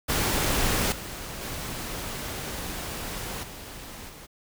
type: noise with level steps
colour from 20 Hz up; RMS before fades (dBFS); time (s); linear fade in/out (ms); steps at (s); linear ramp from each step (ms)
pink; -25 / -37 / -34 / -41 / -45; 0.08-4.27; 20; 0.92 / 1.41 / 3.43 / 4.09; 2
effects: none